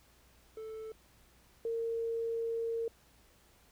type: tone pair in turn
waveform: triangle / sine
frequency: 440 / 458.5 Hz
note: A4 / A#4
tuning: 0 / -29 cents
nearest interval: minor second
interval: 71 cents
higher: second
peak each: -39 / -32 dBFS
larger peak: second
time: 0.57-0.92 / 1.65-2.88 s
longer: second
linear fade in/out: 2 ms
effects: added 60 Hz sine -67 dBFS peak until 3.71 s + pink hiss -65 dBFS RMS until 3.71 s